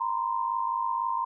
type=tone cluster; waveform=sine; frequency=934 / 992 / 1038 Hz; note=A#5 / B5 / C6; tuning=+3 / +7 / -14 cents; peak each=-29 / -37 / -29 dBFS; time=0-1.25 s; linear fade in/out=10 ms; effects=none